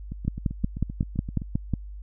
two click trains, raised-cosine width 5 ms, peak -21 / -11 dBFS, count 11 / 9, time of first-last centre 0.12-1.419 / 0.28-1.737 s, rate 7.7 / 5.49 Hz, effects added 50 Hz sine -36 dBFS peak until 2.02 s

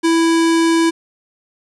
square tone, 330.2 Hz, E4, 3 cents sharp, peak -12 dBFS, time 0.03-0.91 s, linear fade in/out 20 ms, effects resampled to 24000 Hz + 7-bit

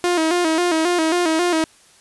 sawtooth tone with vibrato, 335.9 Hz, E4, 33 cents sharp, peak -12 dBFS, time 0.04-1.64 s, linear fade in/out 0 ms, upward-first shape square, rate 3.7 Hz, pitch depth 87 cents each way, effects white hiss -51 dBFS RMS until 2 s + resampled to 24000 Hz

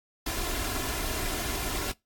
pink noise with comb filter, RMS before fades -31 dBFS, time 0.26-1.92 s, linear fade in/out 5 ms, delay 2.9 ms, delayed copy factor +0.6, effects noise-tail reverb RT60 0.2 s tail -23 dB re dry + AAC 64 kbps

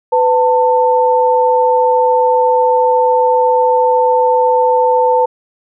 sine tone pair together, 501.2 / 893 Hz, B4 / A5, +25 / +25 cents, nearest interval minor seventh, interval 1000 cents, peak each -11 dBFS, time 0.12-5.26 s, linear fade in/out 10 ms, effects none

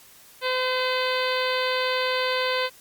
harmonic tone, 511 Hz, C5, 41 cents flat, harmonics 1 / 2 / 3 / 4 / 5 / 6 / 7 / 8 / 9, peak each -26 / -29 / -31 / -32 / -33 / -34 / -34 / -35 / -36 dBFS, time 0.41-2.7 s, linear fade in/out 50 ms, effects white hiss -51 dBFS RMS until 2.8 s + Opus 48 kbps

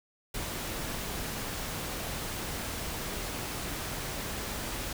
pink noise, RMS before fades -36 dBFS, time 0.34-4.93 s, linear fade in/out 5 ms, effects none

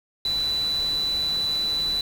sine tone in noise, 3976 Hz, B7, 11 cents sharp, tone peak -22 dBFS, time 0.25-2.01 s, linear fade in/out 2 ms, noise pink, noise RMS -38 dBFS, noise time 0.25-2.01 s, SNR +13 dB, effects none

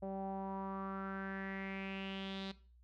sawtooth tone with low-pass filter sweep, 193.4 Hz, G3, 23 cents flat, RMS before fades -43 dBFS, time 0.02-2.52 s, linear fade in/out 10 ms, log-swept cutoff 650 to 4000 Hz, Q 5.1, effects noise-tail reverb RT60 0.4 s tail -17 dB re dry + added 60 Hz sine -61 dBFS peak until 2.83 s

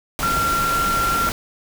sine tone in noise, 1372 Hz, F6, 31 cents flat, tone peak -18 dBFS, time 0.23-1.29 s, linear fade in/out 0 ms, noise pink, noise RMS -25 dBFS, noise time 0.19-1.32 s, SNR +4 dB, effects none

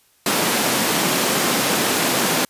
pink high-pass noise, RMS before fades -19 dBFS, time 0.26-2.45 s, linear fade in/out 2 ms, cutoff 170 Hz, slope 24 dB/octave, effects white hiss -58 dBFS RMS until 2.49 s + resampled to 32000 Hz

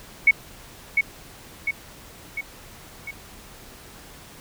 sine tone with echo, 2217 Hz, C#7, in tune, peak -10 dBFS, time 0.27-0.31 s, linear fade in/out 5 ms, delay 700 ms, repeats 4, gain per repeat -5 dB, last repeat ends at 3.11 s, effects pink hiss -45 dBFS RMS until 4.4 s

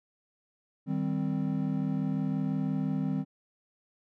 triangle chord, C minor, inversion first, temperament equal, 155.56 / 196 / 261.6 Hz, Eb3 / G3 / C4, 0 / 0 / 0 cents, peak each -30 dBFS, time 0.86-3.25 s, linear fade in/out 50 ms, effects none

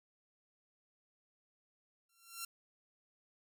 5% pulse tone with exponential growth, 1364 Hz, F6, 41 cents flat, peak -27 dBFS, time 2.09-2.45 s, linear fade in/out 5 ms, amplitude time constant 78 ms, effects none

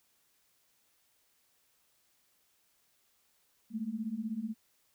sine beating tone pair, 210.3 / 226.3 Hz, G#3 / A3, +22 / +49 cents, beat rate 16 Hz, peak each -38 / -36 dBFS, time 3.7-4.55 s, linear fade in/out 50 ms, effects white hiss -72 dBFS RMS until 4.94 s

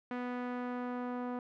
sawtooth tone with low-pass filter sweep, 246.9 Hz, B3, in tune, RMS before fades -38 dBFS, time 0.11-1.39 s, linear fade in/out 2 ms, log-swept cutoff 1900 to 1100 Hz, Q 1.2, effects none

